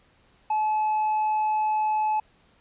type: tone with tanh clipping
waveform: sine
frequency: 859 Hz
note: A5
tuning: 42 cents flat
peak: -22 dBFS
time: 0.5-2.2 s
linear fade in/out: 5 ms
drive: 2 dB
effects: pink hiss -61 dBFS RMS until 2.6 s + resampled to 8000 Hz